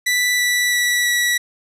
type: tone with pitch steps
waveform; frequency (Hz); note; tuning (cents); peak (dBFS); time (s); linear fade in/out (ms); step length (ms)
sawtooth; 1975.5 / 1964.1 / 1952.8 / 1941.6; B6 / B6 / B6 / B6; 0 / -10 / -20 / -30; -12; 0.06-1.38; 10; 330
effects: resampled to 32000 Hz + 9-bit